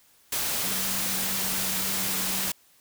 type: tone in noise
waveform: sine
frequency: 190 Hz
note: F#3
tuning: 46 cents sharp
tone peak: -38 dBFS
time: 0.64-2.5 s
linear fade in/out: 5 ms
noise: white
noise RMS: -28 dBFS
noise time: 0.32-2.52 s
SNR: -13 dB
effects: white hiss -60 dBFS RMS until 2.8 s